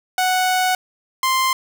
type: tone pair in turn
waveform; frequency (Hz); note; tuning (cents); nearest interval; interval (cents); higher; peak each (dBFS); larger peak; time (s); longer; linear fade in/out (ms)
sawtooth; 740 / 1046.5; F#5 / C6; 0 / 0; tritone; 600; second; -12; neither; 0.18-0.75 / 1.23-1.53; first; 2
effects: none